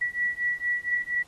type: beating tone pair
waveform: sine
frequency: 1942 / 1946.3 Hz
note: B6 / B6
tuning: -30 / -26 cents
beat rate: 4.3 Hz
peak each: -28 dBFS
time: 0.01-1.23 s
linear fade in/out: 10 ms
effects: pink hiss -57 dBFS RMS until 1.27 s + AAC 32 kbps